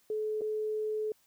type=tone with dropouts; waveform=sine; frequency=430 Hz; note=A4; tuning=40 cents flat; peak=-30 dBFS; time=0.1-1.12 s; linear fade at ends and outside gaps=2 ms; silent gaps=0.41-0.417 s; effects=white hiss -68 dBFS RMS until 1.26 s